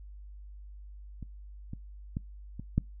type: clicks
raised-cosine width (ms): 5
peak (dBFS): -29 / -25 / -20 / -26 / -12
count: 5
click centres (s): 1.227 / 1.734 / 2.169 / 2.596 / 2.78
effects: noise-tail reverb RT60 0.2 s tail -25 dB re dry + added 50 Hz sine -44 dBFS peak until 3 s